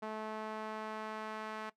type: tone with band-pass filter sweep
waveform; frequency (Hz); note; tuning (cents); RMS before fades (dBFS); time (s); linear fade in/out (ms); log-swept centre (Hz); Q
sawtooth; 216.9; A3; -25; -42; 0.02-1.7; 10; 810 to 1300; 1
effects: noise-tail reverb RT60 0.1 s tail -17 dB re dry